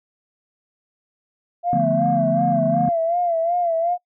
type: tone with vibrato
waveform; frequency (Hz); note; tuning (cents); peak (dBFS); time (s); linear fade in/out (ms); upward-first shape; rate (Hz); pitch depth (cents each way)
sine; 682; F5; -41; -17; 1.63-3.98; 50; sine; 2.7; 75
type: chord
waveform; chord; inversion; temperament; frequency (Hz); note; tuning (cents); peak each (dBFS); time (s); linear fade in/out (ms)
sine; B half-diminished seventh; first; equal; 146.83 / 174.61 / 220 / 246.9; D3 / F3 / A3 / B3; 0 / 0 / 0 / 0; -24; 1.73-2.89; 2
effects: noise-tail reverb RT60 0.1 s tail -25 dB re dry + tanh soft clip ceiling -7 dBFS